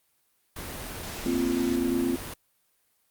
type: noise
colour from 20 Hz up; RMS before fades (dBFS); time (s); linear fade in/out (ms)
pink; -37; 0.56-2.34; 5
type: chord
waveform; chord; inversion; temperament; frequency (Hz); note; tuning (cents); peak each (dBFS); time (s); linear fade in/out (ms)
sine; Bb suspended second; none; equal with one note detuned; 233.1 / 261.6 / 345.2; Bb3 / C4 / F4; 0 / 0 / -20; -31 / -26 / -28; 1.26-2.16; 2
effects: white hiss -70 dBFS RMS until 3.1 s + Opus 32 kbps